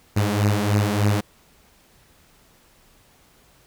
sawtooth beating tone pair, 102.2 / 105.5 Hz, G#2 / G#2, -27 / +28 cents, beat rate 3.3 Hz, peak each -16 / -18 dBFS, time 0.16-1.21 s, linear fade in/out 10 ms, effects pink hiss -56 dBFS RMS until 3.66 s

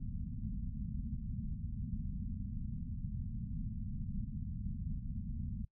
pink low-pass noise, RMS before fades -40 dBFS, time 0-5.65 s, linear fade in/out 5 ms, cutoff 240 Hz, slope 96 dB/octave, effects noise-tail reverb RT60 0.1 s tail -23 dB re dry

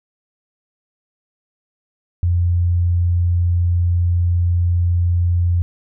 sine tone, 87.31 Hz, F2, in tune, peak -13 dBFS, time 2.23-5.62 s, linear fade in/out 0 ms, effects none

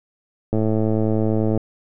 click train, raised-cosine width 2 ms, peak -8 dBFS, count 115, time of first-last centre 0.53-1.576 s, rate 109 Hz, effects none

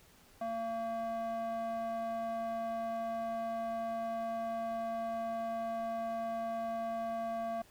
square tone with band-pass filter, 227.5 Hz, A#3, 42 cents flat, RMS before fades -37 dBFS, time 0.41-7.62 s, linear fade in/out 5 ms, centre 750 Hz, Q 3.2, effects pink hiss -62 dBFS RMS until 7.7 s

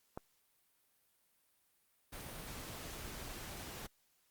click, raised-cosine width 1 ms, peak -28 dBFS, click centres 0.175 s
pink noise, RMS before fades -47 dBFS, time 2.12-3.87 s, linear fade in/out 10 ms
effects white hiss -75 dBFS RMS until 4.3 s + Opus 48 kbps

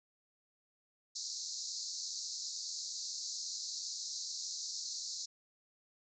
pink band-pass noise, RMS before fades -42 dBFS, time 1.15-5.26 s, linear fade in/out 10 ms, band 4100 to 7100 Hz, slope 96 dB/octave, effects none

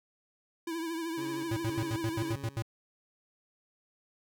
square tone with vibrato, 329.6 Hz, E4, in tune, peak -34 dBFS, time 0.67-2.33 s, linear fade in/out 5 ms, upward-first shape triangle, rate 13 Hz, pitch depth 66 cents each way
20% pulse tone with tremolo, 138.59 Hz, C#3, in tune, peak -37 dBFS, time 1.17-2.62 s, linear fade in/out 10 ms, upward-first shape square, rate 1.9 Hz, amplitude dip 65%
square tone bursts, 113.1 Hz, A2, 48 cents sharp, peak -31 dBFS, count 9, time 1.51-2.623 s, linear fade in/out 5 ms, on 57 ms, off 75 ms
effects none

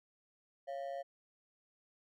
triangle ring-modulated tone, 622 Hz, D#5, 1 cent flat, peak -34 dBFS, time 0.67-1.03 s, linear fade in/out 20 ms, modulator 69.4 Hz, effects none

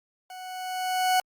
40% pulse tone with level ramp, 740 Hz, F#5, in tune, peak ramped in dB -39 to -18 dBFS, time 0.3-1.2 s, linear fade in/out 2 ms, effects Opus 48 kbps

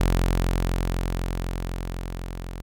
sawtooth tone with level ramp, 44 Hz, F1, 14 cents sharp, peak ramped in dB -14 to -29 dBFS, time 0-2.62 s, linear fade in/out 10 ms, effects none

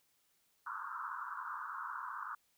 pink band-pass noise, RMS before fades -43 dBFS, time 0.66-2.35 s, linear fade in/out 5 ms, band 960 to 1500 Hz, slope 96 dB/octave, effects white hiss -75 dBFS RMS until 2.57 s

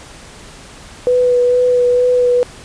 sine tone with vibrato, 493.9 Hz, B4, in tune, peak -9 dBFS, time 1.07-2.43 s, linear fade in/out 0 ms, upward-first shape sine, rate 2.2 Hz, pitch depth 14 cents each way, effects pink hiss -37 dBFS RMS until 2.64 s + resampled to 22050 Hz

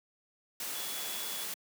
sine tone in noise, 3400 Hz, G#7, 40 cents sharp, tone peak -44 dBFS, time 0.75-1.44 s, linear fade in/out 2 ms, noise white, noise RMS -38 dBFS, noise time 0.6-1.54 s, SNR -9 dB, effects high-pass 200 Hz 12 dB/octave

